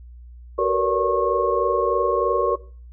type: tone cluster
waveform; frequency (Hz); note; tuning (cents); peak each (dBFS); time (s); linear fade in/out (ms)
sine; 379.2 / 458.6 / 481.7 / 572 / 1089; F#4 / A#4 / B4 / D5 / C#6; +43 / -28 / -43 / -46 / -31; -24; 0.58-2.56; 10
effects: noise-tail reverb RT60 0.4 s tail -18 dB re dry + added 60 Hz sine -39 dBFS peak until 2.92 s